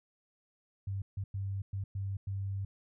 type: tone bursts at uneven times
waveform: sine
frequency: 98 Hz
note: G2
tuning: in tune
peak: -33 dBFS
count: 6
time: 0.87-1.02 / 1.17-1.24 / 1.34-1.62 / 1.73-1.84 / 1.95-2.17 / 2.27-2.65 s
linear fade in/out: 5 ms
effects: none